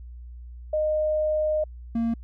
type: tone pair in turn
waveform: sine / triangle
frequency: 615 / 230.4 Hz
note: D#5 / A#3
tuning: -20 / -20 cents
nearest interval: octave + perfect fourth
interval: 1700 cents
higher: first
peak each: -21 / -20 dBFS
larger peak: second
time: 0.73-1.64 / 1.95-2.14 s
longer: first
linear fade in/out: 5 ms
effects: added 60 Hz sine -38 dBFS peak until 2.23 s